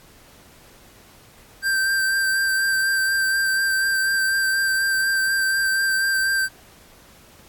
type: tone with vibrato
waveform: square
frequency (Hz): 1569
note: G6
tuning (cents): +1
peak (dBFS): -19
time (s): 1.62-6.49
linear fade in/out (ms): 50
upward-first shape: sine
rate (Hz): 4.1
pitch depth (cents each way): 16
effects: pink hiss -50 dBFS RMS until 7.48 s + AAC 64 kbps